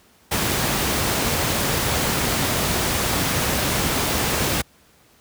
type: noise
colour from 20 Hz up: pink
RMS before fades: -21 dBFS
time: 0.31-4.62 s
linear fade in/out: 10 ms
effects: pink hiss -55 dBFS RMS until 5.2 s + high-pass 60 Hz 12 dB/octave